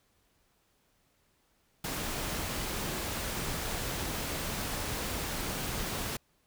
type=noise; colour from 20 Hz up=pink; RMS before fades=-35 dBFS; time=1.84-6.17 s; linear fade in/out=5 ms; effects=pink hiss -71 dBFS RMS until 6.46 s